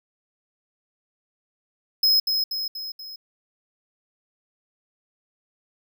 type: tone with echo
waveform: square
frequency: 5120 Hz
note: D#8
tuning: 49 cents sharp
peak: -16 dBFS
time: 2.03-2.2 s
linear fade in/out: 5 ms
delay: 240 ms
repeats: 4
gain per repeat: -5 dB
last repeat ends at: 3.16 s
effects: none